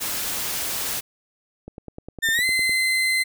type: noise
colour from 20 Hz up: white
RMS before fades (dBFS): -27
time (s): 0-1.01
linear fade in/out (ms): 20
type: click train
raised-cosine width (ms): 2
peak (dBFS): -23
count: 11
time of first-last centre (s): 1.68-2.694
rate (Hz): 9.86
type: tone with pitch glide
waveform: 35% pulse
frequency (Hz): 1803 to 2059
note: A6 to C7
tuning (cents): +42 to -28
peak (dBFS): -17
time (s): 2.22-3.24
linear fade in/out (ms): 20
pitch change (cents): +230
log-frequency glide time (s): 2.33-2.45
effects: none